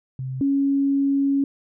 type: tone pair in turn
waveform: sine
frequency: 130.81 / 277.2 Hz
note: C3 / C#4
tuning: 0 / 0 cents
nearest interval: octave + minor second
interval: 1300 cents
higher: second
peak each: -26 / -17 dBFS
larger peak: second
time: 0.19-0.41 / 0.41-1.44 s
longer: second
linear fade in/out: 2 ms
effects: none